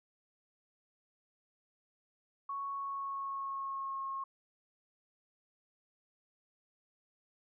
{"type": "tone with pitch glide", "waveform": "sine", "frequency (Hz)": [1108.7, 1083.4], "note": ["C#6", "C#6"], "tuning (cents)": [0, -40], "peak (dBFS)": -36, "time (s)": [2.49, 4.24], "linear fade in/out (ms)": 5, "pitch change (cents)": -40, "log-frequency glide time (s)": [2.71, 4.01], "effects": []}